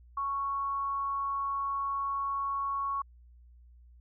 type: tone with amplitude modulation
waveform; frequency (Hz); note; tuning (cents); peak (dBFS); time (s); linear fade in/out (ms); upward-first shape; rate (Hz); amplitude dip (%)
sine; 1108.7; C#6; 0; -28; 0.17-3.02; 5; sine; 251; 30
effects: added 60 Hz sine -53 dBFS peak until 4 s